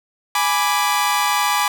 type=chord; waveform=sawtooth; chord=G# diminished; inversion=none; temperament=equal; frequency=830.6 / 987.8 / 1174.7 Hz; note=G#5 / B5 / D6; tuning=0 / 0 / 0 cents; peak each=-17 dBFS; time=0.35-1.68 s; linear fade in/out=2 ms; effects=none